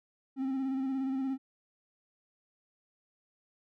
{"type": "tone with vibrato", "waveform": "triangle", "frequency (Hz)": 266.1, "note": "C4", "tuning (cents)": 29, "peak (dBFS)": -28, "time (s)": [0.36, 1.38], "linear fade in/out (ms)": 50, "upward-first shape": "square", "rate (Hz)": 17, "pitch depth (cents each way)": 28, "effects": []}